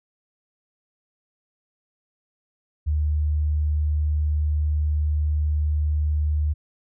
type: tone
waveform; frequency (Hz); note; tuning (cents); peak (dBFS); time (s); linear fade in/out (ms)
sine; 75.4; D2; +46; -19; 2.86-6.54; 20
effects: none